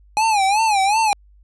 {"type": "tone with vibrato", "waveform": "square", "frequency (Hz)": 830.6, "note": "G#5", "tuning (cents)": 0, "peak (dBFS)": -15, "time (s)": [0.17, 1.13], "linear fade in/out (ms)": 0, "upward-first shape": "sine", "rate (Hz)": 2.7, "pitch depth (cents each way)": 140, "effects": ["added 50 Hz sine -47 dBFS peak until 1.43 s", "resampled to 24000 Hz"]}